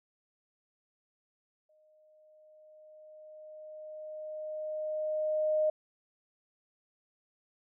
sine tone with exponential growth, 617 Hz, D#5, 15 cents flat, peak -24 dBFS, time 1.69-5.7 s, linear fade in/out 5 ms, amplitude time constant 870 ms, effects none

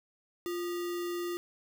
sine tone with sample-and-hold, 349.2 Hz, F4, in tune, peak -32 dBFS, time 0.46-1.37 s, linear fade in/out 0 ms, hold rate 1575 Hz, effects none

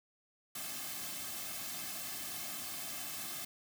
white noise with comb filter, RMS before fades -42 dBFS, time 0.55-3.45 s, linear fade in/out 5 ms, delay 2.1 ms, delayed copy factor -0.8, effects none

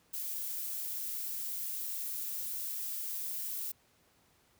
violet noise, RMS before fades -38 dBFS, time 0.13-3.72 s, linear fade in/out 10 ms, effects pink hiss -68 dBFS RMS until 4.59 s + high-pass 60 Hz 12 dB/octave

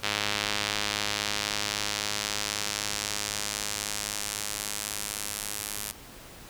sawtooth tone with band-pass filter sweep, 103.83 Hz, G#2, in tune, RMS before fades -32 dBFS, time 0.03-5.92 s, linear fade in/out 10 ms, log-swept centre 3500 to 11000 Hz, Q 1, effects pink hiss -47 dBFS RMS until 6.49 s

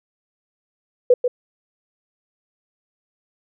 sine tone with echo, 494.9 Hz, B4, 4 cents sharp, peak -8 dBFS, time 1.1-1.14 s, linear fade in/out 5 ms, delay 140 ms, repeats 1, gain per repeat -7 dB, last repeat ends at 1.28 s, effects none

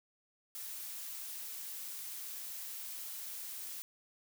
blue noise, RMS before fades -44 dBFS, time 0.55-3.82 s, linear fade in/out 0 ms, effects none

